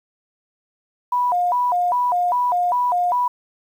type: tone with vibrato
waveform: sine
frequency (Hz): 836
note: G#5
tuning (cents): +11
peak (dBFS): -16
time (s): 1.12-3.28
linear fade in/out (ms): 5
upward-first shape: square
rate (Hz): 2.5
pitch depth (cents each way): 280
effects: 8-bit